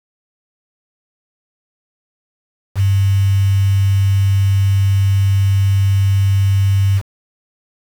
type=tone with quantisation; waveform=sine; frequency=98 Hz; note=G2; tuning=in tune; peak=-10 dBFS; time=2.75-7.02 s; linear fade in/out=50 ms; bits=5; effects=none